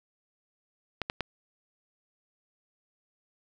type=clicks; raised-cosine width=0.3 ms; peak=-14 dBFS; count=3; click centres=1.017 / 1.099 / 1.207 s; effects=none